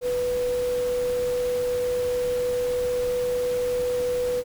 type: tone in noise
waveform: sine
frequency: 493.9 Hz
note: B4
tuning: in tune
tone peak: -22 dBFS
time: 0.01-4.44 s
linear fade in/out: 50 ms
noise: pink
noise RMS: -38 dBFS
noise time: 0.01-4.44 s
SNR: +13 dB
effects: none